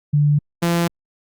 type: tone pair in turn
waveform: sine / sawtooth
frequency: 146.9 / 170.6 Hz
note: D3 / F3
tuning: +1 / -40 cents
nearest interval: minor third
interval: 259 cents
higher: second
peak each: -12 dBFS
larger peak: neither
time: 0.13-0.39 / 0.62-0.88 s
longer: neither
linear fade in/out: 10 ms
effects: Opus 48 kbps